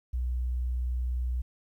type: tone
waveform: sine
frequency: 61.74 Hz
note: B1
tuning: in tune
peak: -27 dBFS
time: 0.13-1.42 s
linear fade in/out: 10 ms
effects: 11-bit